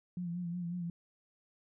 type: tone with vibrato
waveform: sine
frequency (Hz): 174.4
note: F3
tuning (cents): -2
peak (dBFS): -35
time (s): 0.17-0.9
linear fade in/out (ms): 2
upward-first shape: sine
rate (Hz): 5.5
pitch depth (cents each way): 50
effects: none